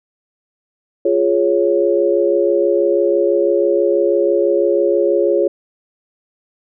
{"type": "chord", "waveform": "sine", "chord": "Db major", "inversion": "first", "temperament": "equal", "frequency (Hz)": [349.2, 415.3, 554.4], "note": ["F4", "Ab4", "Db5"], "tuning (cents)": [0, 0, 0], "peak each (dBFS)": -16, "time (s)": [1.05, 5.48], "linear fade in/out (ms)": 5, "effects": []}